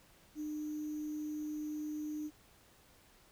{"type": "tone with sample-and-hold", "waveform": "sine", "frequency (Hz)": 302.9, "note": "D#4", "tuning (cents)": -46, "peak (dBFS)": -37, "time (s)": [0.35, 2.31], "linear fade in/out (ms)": 50, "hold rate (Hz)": 6300, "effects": ["pink hiss -64 dBFS RMS until 3.31 s"]}